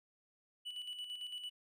triangle tone with tremolo, 2960 Hz, F#7, in tune, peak -39 dBFS, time 0.65-1.5 s, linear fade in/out 20 ms, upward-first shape square, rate 8.9 Hz, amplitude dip 50%, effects none

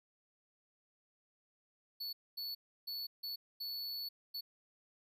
square tone bursts at uneven times, 4435 Hz, C#8, in tune, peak -40 dBFS, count 6, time 2-2.13 / 2.37-2.55 / 2.87-3.07 / 3.23-3.36 / 3.6-4.09 / 4.34-4.41 s, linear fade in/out 10 ms, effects none

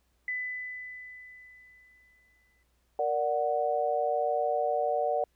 sine tone with exponential decay, 2000 Hz, B6, 21 cents sharp, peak -29 dBFS, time 0.28-2.63 s, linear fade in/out 2 ms, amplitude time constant 510 ms
sine chord, Bb augmented, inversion none, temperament equal, 466.2 / 587.3 / 740 Hz, Bb4 / D5 / F#5, 0 / 0 / 0 cents, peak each -32 / -29 / -29 dBFS, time 2.99-5.24 s, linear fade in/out 2 ms
effects added 60 Hz sine -70 dBFS peak until 5.35 s + pink hiss -74 dBFS RMS until 5.35 s

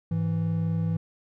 triangle tone pair together, 103.71 / 164.81 Hz, G#2 / E3, -2 / 0 cents, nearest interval minor sixth, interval 802 cents, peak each -27 / -23 dBFS, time 0.11-0.97 s, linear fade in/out 5 ms, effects none

